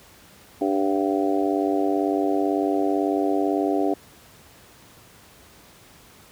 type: harmonic tone with a mistuned harmonic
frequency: 98 Hz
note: G2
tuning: in tune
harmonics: 3 / 4 / 5 / 6 / 7 / 8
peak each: -23 / -25 / -31 / -32 / -27 / -31 dBFS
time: 0.61-3.94 s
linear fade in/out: 5 ms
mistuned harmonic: 8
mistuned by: -40 cents
effects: pink hiss -50 dBFS RMS until 6.31 s + high-pass 60 Hz 12 dB/octave